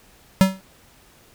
square tone with exponential decay, 190.3 Hz, F#3, 49 cents sharp, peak -8 dBFS, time 0.41-0.61 s, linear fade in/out 0 ms, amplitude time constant 42 ms, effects pink hiss -53 dBFS RMS until 1.34 s

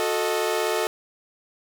sawtooth chord, D# diminished, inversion first, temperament equal with one note detuned, 363.8 / 440 / 622.3 Hz, F#4 / A4 / D#5, -29 / 0 / 0 cents, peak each -24 / -21 / -24 dBFS, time 0-0.87 s, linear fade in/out 0 ms, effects none

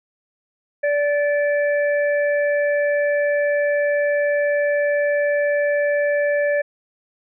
harmonic tone, 581 Hz, D5, 19 cents flat, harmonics 1 / 3 / 4, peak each -17 / -24 / -34 dBFS, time 0.83-6.62 s, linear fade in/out 10 ms, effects none

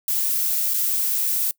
violet noise with dropouts, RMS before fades -22 dBFS, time 0.08-1.51 s, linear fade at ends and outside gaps 2 ms, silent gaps 0.738-0.741 s, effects noise-tail reverb RT60 0.1 s tail -23 dB re dry

